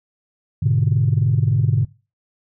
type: chord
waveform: sine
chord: G# diminished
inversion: none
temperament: equal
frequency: 103.83 / 123.47 / 146.83 Hz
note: G#2 / B2 / D3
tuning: 0 / 0 / 0 cents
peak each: -18 dBFS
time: 0.62-1.85 s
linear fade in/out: 10 ms
effects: noise-tail reverb RT60 0.3 s tail -20 dB re dry + tanh soft clip ceiling -7 dBFS